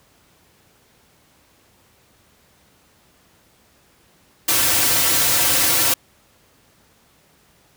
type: noise with comb filter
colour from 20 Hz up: white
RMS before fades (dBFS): -17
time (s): 4.48-5.94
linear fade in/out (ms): 5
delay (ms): 4.8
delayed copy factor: -0.95
effects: pink hiss -56 dBFS RMS until 7.76 s + high-pass 60 Hz 12 dB/octave